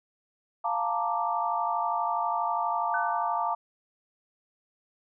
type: chord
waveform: sine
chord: Bb major seventh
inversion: second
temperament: equal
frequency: 698.5 / 880 / 932.3 / 1174.7 Hz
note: F5 / A5 / Bb5 / D6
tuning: 0 / 0 / 0 / 0 cents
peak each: -31 dBFS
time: 0.64-3.55 s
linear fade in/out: 10 ms
type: tone with exponential decay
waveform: sine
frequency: 1508 Hz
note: F#6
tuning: 32 cents sharp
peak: -27 dBFS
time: 2.94-3.54 s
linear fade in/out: 2 ms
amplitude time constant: 130 ms
effects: none